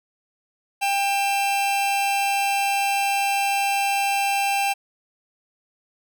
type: tone pair together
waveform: 45% pulse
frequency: 794.7 / 2680 Hz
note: G5 / E7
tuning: +23 / +28 cents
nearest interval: octave + major sixth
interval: 2105 cents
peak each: -21 / -26 dBFS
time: 0.81-4.74 s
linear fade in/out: 20 ms
effects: none